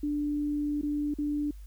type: tone with dropouts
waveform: sine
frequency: 293.7 Hz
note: D4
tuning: in tune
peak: -27 dBFS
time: 0.03-1.51 s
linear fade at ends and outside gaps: 5 ms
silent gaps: 0.814-0.83 / 1.141-1.185 s
effects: added 50 Hz sine -42 dBFS peak until 1.66 s + white hiss -64 dBFS RMS until 1.66 s